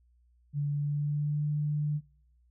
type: tone with pitch glide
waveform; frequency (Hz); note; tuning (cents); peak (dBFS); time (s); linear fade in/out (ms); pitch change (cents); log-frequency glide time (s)
sine; 144.6 to 148.75; D3 to D3; -27 to +22; -27; 0.53-2.01; 50; +49; 0.69-1.45
effects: noise-tail reverb RT60 0.6 s tail -24 dB re dry + added 60 Hz sine -62 dBFS peak until 2.5 s